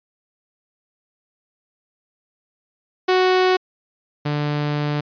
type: tone pair in turn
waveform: sawtooth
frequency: 369.9 / 147.6 Hz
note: F#4 / D3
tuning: 0 / +9 cents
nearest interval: octave + major third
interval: 1591 cents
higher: first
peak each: -10 / -16 dBFS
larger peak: first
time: 3.08-3.57 / 4.25-5.01 s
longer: second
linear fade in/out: 10 ms
effects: resampled to 11025 Hz